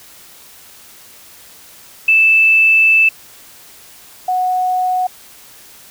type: tone pair in turn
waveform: sine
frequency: 2637 / 735.7 Hz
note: E7 / F#5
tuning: 0 / -10 cents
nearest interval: octave + minor seventh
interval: 2210 cents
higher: first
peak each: -7 / -13 dBFS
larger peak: first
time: 2.08-3.09 / 4.28-5.07 s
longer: first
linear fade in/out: 5 ms
effects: white hiss -41 dBFS RMS until 5.9 s